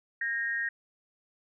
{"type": "tone pair together", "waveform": "sine", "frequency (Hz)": [1615.7, 1864.7], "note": ["G#6", "A#6"], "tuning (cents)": [-48, 0], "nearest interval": "major second", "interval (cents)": 248, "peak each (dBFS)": [-33, -30], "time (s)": [0.21, 0.69], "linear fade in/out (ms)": 5, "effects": []}